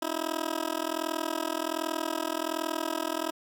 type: tone with amplitude modulation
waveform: 15% pulse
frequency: 322.1 Hz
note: E4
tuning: 40 cents flat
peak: -19 dBFS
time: 0.02-3.31 s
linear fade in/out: 5 ms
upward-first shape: sine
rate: 41.3 Hz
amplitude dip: 100%
effects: none